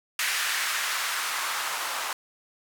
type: noise with band-pass filter sweep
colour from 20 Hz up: blue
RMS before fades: -29 dBFS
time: 0.19-2.13 s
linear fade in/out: 2 ms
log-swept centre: 1800 to 940 Hz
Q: 1.6
effects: none